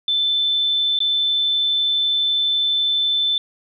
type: tone with dropouts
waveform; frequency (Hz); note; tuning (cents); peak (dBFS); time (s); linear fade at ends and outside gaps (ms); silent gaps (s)
sine; 3528; A7; +4; -16; 0.08-3.38; 2; 0.99-1.003
effects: none